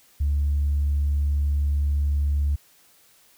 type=tone; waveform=sine; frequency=72 Hz; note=D2; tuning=34 cents flat; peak=-18 dBFS; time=0.2-2.56 s; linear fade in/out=10 ms; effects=tanh soft clip ceiling -16 dBFS + white hiss -57 dBFS RMS until 3.37 s